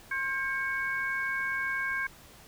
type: tone cluster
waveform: sine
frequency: 1066 / 1598 / 2220 Hz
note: C6 / G6 / C#7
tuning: +32 / +33 / +2 cents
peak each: -38 / -30 / -35 dBFS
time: 0.11-2.07 s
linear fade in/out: 5 ms
effects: pink hiss -53 dBFS RMS until 2.47 s